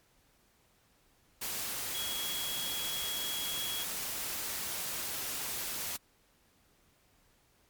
sine tone in noise, 3322 Hz, G#7, in tune, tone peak -37 dBFS, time 1.94-3.84 s, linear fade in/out 10 ms, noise white, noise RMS -37 dBFS, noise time 1.41-5.97 s, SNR -3 dB, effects pink hiss -68 dBFS RMS until 7.69 s + MP3 96 kbps

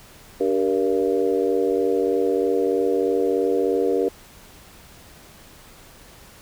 harmonic tone with a mistuned harmonic, 97 Hz, G2, 18 cents flat, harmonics 3 / 4 / 5 / 6 / 7, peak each -26 / -22 / -21 / -32 / -32 dBFS, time 0.4-4.09 s, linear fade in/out 10 ms, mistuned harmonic 5, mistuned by -50 cents, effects pink hiss -47 dBFS RMS until 6.41 s

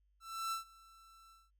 45% pulse tone with ADSR envelope, 1334 Hz, E6, 20 cents sharp, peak -35 dBFS, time 0.2-1.51 s, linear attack 320 ms, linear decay 120 ms, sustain -24 dB, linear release 200 ms, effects added 50 Hz sine -70 dBFS peak until 1.59 s

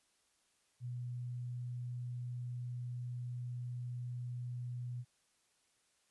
sine tone, 122.6 Hz, B2, 12 cents flat, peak -39 dBFS, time 0.8-5.05 s, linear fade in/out 50 ms, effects white hiss -75 dBFS RMS until 6.1 s + resampled to 24000 Hz

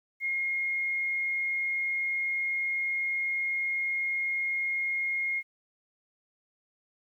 sine tone, 2144 Hz, C7, 42 cents sharp, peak -27 dBFS, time 0.2-5.43 s, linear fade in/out 50 ms, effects 11-bit

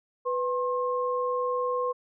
sine tone pair together, 496.7 / 1068 Hz, B4 / C6, +10 / +35 cents, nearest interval octave + minor second, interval 1325 cents, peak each -27 / -29 dBFS, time 0.25-1.93 s, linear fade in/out 20 ms, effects none

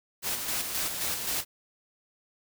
white noise with tremolo, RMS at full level -30 dBFS, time 0.22-1.45 s, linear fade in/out 50 ms, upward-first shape square, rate 3.8 Hz, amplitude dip 40%, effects none

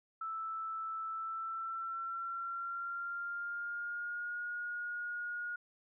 sine tone with pitch glide, 1318.5 to 1437.8 Hz, E6 to F6, 0 to +50 cents, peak -37 dBFS, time 0.21-5.56 s, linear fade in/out 5 ms, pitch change +150 cents, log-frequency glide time 1.09-4.4 s, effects none

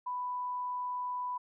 sine tone, 992 Hz, B5, 7 cents sharp, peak -33 dBFS, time 0.06-1.38 s, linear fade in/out 10 ms, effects none

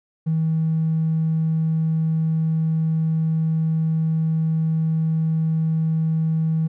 triangle tone, 160.2 Hz, E3, 49 cents flat, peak -14 dBFS, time 0.26-6.68 s, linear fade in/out 20 ms, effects tanh soft clip ceiling -15 dBFS

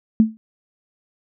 sine tone with exponential decay, 220.4 Hz, A3, 3 cents sharp, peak -6 dBFS, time 0.2-0.37 s, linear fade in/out 0 ms, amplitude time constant 35 ms, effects none

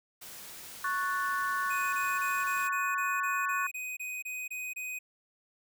white noise, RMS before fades -46 dBFS, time 0.21-2.68 s, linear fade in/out 10 ms
sine chord, F# minor, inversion second, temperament equal, 1108.7 / 1480 / 1760 Hz, C#6 / F#6 / A6, 0 / 0 / 0 cents, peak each -31 / -33 / -37 dBFS, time 0.84-3.67 s, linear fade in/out 5 ms
square tone bursts, 2500 Hz, D#7, 8 cents sharp, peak -36 dBFS, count 13, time 1.7-4.99 s, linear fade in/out 10 ms, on 230 ms, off 25 ms
effects none

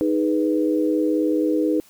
sine chord, G# minor, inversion second, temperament equal, 311.1 / 415.3 / 493.9 Hz, D#4 / G#4 / B4, 0 / 0 / 0 cents, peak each -19 / -25 / -24 dBFS, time 0.01-1.8 s, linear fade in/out 0 ms, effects white hiss -53 dBFS RMS until 1.89 s

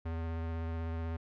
square tone with vibrato, 82.2 Hz, E2, 4 cents flat, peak -35 dBFS, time 0.05-1.17 s, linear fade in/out 10 ms, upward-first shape sine, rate 16 Hz, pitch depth 15 cents each way, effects low-pass 2000 Hz 12 dB/octave

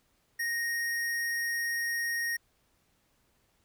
square tone, 1864.7 Hz, A#6, in tune, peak -30 dBFS, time 0.39-2.37 s, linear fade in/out 10 ms, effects pink hiss -71 dBFS RMS until 3.64 s

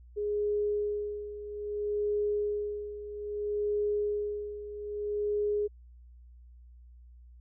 sine tone with tremolo, 415.3 Hz, G#4, in tune, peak -26 dBFS, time 0.16-5.68 s, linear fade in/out 20 ms, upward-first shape sine, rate 0.61 Hz, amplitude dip 75%, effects added 60 Hz sine -50 dBFS peak until 7.4 s

